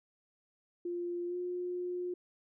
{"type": "tone with pitch glide", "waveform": "sine", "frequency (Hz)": [349.2, 357.4], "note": ["F4", "F4"], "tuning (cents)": [0, 40], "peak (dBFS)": -34, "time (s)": [0.85, 2.14], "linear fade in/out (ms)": 5, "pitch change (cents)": 40, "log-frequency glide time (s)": [1.27, 1.36], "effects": []}